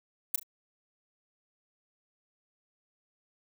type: noise with echo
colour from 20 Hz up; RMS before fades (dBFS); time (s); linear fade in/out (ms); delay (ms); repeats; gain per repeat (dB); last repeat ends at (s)
violet; -26; 0.34-0.36; 5; 36; 2; -11; 0.432
effects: none